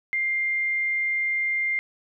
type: tone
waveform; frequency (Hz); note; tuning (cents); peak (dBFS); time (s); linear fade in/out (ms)
sine; 2100; C7; +6; -22; 0.13-1.79; 0
effects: none